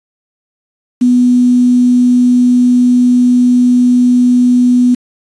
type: tone with quantisation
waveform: sine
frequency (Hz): 246.9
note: B3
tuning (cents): 0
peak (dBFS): -5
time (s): 1.01-4.95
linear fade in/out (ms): 10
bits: 5
effects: resampled to 22050 Hz